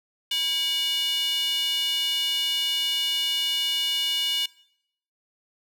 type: tone with high-pass filter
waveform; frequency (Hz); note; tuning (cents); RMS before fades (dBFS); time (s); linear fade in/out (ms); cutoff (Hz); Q
square; 323.3; E4; -34; -26; 0.31-4.46; 5; 3100; 7.7
effects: noise-tail reverb RT60 0.7 s tail -21 dB re dry